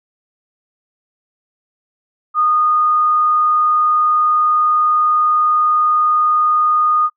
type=tone; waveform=sine; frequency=1230 Hz; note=D#6; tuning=20 cents flat; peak=-11 dBFS; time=2.34-7.1 s; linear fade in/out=50 ms; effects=noise-tail reverb RT60 0.1 s tail -22 dB re dry